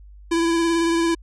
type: tone with vibrato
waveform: square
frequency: 334.2 Hz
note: E4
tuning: 24 cents sharp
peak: -18 dBFS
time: 0.31-1.15 s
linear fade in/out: 10 ms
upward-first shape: sine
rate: 18 Hz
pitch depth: 21 cents each way
effects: added 50 Hz sine -41 dBFS peak until 1.22 s + resampled to 22050 Hz